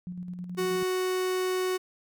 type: tone with tremolo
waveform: sine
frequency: 179 Hz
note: F3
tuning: 43 cents sharp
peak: -33 dBFS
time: 0.07-0.83 s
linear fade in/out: 0 ms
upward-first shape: square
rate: 9.4 Hz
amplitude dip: 40%
type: tone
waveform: 45% pulse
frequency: 370 Hz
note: F#4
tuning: in tune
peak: -26 dBFS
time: 0.57-1.78 s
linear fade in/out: 20 ms
effects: none